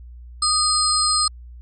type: tone cluster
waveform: sine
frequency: 1235 / 4221 / 5050 / 8370 Hz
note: D#6 / C8 / D#8 / C9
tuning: -13 / +14 / +25 / 0 cents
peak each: -22 dBFS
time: 0.42-1.28 s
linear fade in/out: 5 ms
effects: added 60 Hz sine -37 dBFS peak until 1.61 s